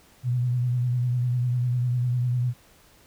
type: tone with vibrato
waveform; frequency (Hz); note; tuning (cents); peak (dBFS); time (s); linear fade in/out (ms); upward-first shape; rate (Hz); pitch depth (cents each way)
sine; 123.4; B2; -1; -21; 0.23-2.54; 50; sine; 10; 40
effects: pink hiss -56 dBFS RMS until 3.06 s